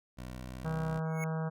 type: tone with pitch glide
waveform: 15% pulse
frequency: 62.5 to 64.29 Hz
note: B1 to C2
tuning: +21 to -30 cents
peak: -35 dBFS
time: 0.17-1 s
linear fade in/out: 20 ms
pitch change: +49 cents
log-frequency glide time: 0.29-0.83 s
type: harmonic tone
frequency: 160 Hz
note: D#3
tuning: 49 cents sharp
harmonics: 1 / 3 / 4 / 5 / 6 / 7 / 8 / 9 / 10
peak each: -32 / -42 / -44 / -46 / -48 / -49 / -50 / -51 / -52 dBFS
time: 0.64-1.5 s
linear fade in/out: 20 ms
type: tone with exponential growth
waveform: square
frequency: 2200 Hz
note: C#7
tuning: 14 cents flat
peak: -36 dBFS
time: 1.05-1.24 s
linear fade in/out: 1 ms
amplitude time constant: 40 ms
effects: none